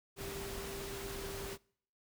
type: tone in noise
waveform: sine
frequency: 394.1 Hz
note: G4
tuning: 9 cents sharp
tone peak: -45 dBFS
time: 0.16-1.58 s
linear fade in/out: 50 ms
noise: pink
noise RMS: -44 dBFS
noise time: 0.16-1.58 s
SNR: -4 dB
effects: noise-tail reverb RT60 0.6 s tail -25 dB re dry